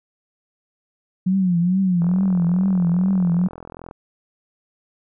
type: tone with vibrato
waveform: sine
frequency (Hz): 181.3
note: F#3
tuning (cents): -35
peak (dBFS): -15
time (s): 1.26-3.48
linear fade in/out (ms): 10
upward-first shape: triangle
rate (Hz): 2.3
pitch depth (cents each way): 130
type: click train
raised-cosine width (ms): 1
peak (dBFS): -22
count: 81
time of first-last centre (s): 2.02-3.911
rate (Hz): 42.3
effects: none